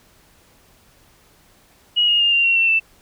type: tone with pitch steps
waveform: sine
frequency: 2900 / 2858 / 2817 / 2777 / 2737 / 2698 / 2659 Hz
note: F#7 / F7 / F7 / F7 / F7 / E7 / E7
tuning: -35 / +39 / +14 / -10 / -36 / +40 / +14 cents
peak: -13 dBFS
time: 1.96-2.8 s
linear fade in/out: 20 ms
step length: 120 ms
effects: pink hiss -54 dBFS RMS until 3.01 s